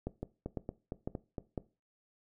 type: two click trains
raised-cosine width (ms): 2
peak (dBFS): -24 / -22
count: 6 / 4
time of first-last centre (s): 0.23-1.382 / 0.07-1.578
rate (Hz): 4.34 / 1.99
effects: noise-tail reverb RT60 0.3 s tail -18 dB re dry